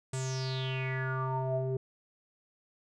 square tone with low-pass filter sweep, 131 Hz, C3, 2 cents sharp, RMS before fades -33 dBFS, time 0.13-1.77 s, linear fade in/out 5 ms, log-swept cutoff 8300 to 440 Hz, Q 7.6, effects none

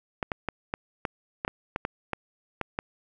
clicks, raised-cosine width 0.5 ms, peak -13 dBFS, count 12, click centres 0.228 / 0.318 / 0.487 / 0.739 / 1.052 / 1.449 / 1.479 / 1.761 / 1.851 / 2.133 / 2.613 / 2.789 s, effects none

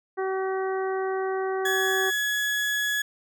harmonic tone, 380.9 Hz, G4, 50 cents flat, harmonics 1 / 2 / 3 / 4 / 5, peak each -26 / -32 / -36 / -38 / -40 dBFS, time 0.17-2.11 s, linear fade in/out 20 ms
35% pulse tone, 1687 Hz, G#6, 27 cents sharp, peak -22 dBFS, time 1.65-3.02 s, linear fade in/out 5 ms
effects none

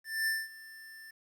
square tone with ADSR envelope, 1775 Hz, A6, 15 cents sharp, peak -28 dBFS, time 0.04-1.11 s, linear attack 230 ms, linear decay 210 ms, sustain -20 dB, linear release 7 ms, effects 11-bit

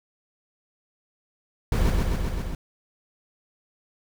brown noise with echo, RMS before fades -21 dBFS, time 1.72-1.9 s, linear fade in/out 2 ms, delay 130 ms, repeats 5, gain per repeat -2 dB, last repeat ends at 2.55 s, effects none

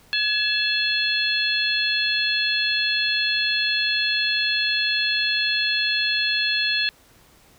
harmonic tone with a mistuned harmonic, 848 Hz, G#5, 36 cents sharp, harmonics 2 / 3 / 4 / 5, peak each -25 / -25 / -25 / -25 dBFS, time 0.13-6.89 s, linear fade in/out 0 ms, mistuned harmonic 3, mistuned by +68 cents, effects pink hiss -54 dBFS RMS until 7.58 s

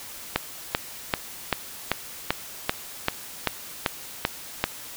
click train, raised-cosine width 0.3 ms, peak -4 dBFS, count 12, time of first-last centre 0.36-4.64 s, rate 2.57 Hz, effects white hiss -40 dBFS RMS until 4.96 s

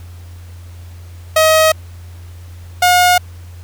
sawtooth tone pair in turn, 633 / 718.6 Hz, D#5 / F5, +30 / +49 cents, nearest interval major second, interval 219 cents, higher second, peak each -4 dBFS, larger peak neither, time 1.36-1.72 / 2.82-3.18 s, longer neither, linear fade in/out 5 ms, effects added 87 Hz sine -31 dBFS peak until 3.63 s + pink hiss -46 dBFS RMS until 3.63 s

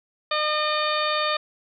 harmonic tone with a mistuned harmonic, 607 Hz, D#5, 43 cents flat, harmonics 1 / 2 / 3 / 4 / 5 / 6 / 7, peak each -27 / -25 / -31 / -32 / -35 / -30 / -33 dBFS, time 0.31-1.37 s, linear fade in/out 5 ms, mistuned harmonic 7, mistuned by +85 cents, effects none

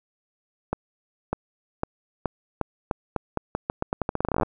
accelerating click train, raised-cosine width 1 ms, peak -10 dBFS, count 26, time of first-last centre 0.73-4.432 s, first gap 600 ms, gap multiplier 0.84, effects none

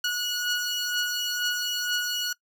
15% pulse beating tone pair, 1456 / 1458.1 Hz, F#6 / F#6, -28 / -26 cents, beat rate 2.1 Hz, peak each -25 / -21 dBFS, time 0.04-2.33 s, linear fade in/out 5 ms, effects noise-tail reverb RT60 0.1 s tail -22 dB re dry

